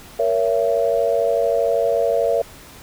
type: chord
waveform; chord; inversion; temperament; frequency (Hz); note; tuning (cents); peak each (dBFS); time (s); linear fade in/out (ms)
sine; A# diminished; none; just; 466.2 / 559.4 / 671.3; A#4 / C#5 / E5; 0 / +16 / +31; -20; 0.19-2.42; 5
effects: pink hiss -42 dBFS RMS until 2.82 s